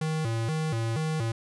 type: tone with vibrato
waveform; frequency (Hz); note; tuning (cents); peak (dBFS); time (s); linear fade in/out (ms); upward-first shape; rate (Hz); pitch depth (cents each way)
square; 133.9; C3; +40; -27; 0.01-1.32; 5; square; 2.1; 280
effects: resampled to 24000 Hz